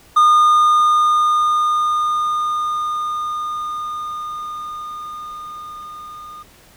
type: tone with level ramp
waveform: triangle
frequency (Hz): 1220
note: D#6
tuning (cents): -34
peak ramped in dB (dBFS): -6 to -31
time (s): 0.16-6.43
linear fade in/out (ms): 10
effects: pink hiss -48 dBFS RMS until 6.76 s